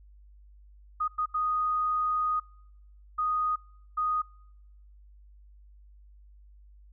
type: tone bursts at uneven times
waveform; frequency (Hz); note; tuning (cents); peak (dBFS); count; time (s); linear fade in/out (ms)
sine; 1242; D#6; -3; -25; 5; 1-1.08 / 1.18-1.26 / 1.34-2.4 / 3.18-3.56 / 3.97-4.22; 10
effects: noise-tail reverb RT60 0.9 s tail -26 dB re dry + added 50 Hz sine -51 dBFS peak until 6.92 s